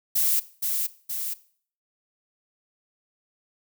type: noise with echo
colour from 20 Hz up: violet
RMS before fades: -22 dBFS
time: 0.15-0.4 s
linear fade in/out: 10 ms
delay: 470 ms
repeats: 2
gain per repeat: -4 dB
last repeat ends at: 1.34 s
effects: noise-tail reverb RT60 0.5 s tail -18 dB re dry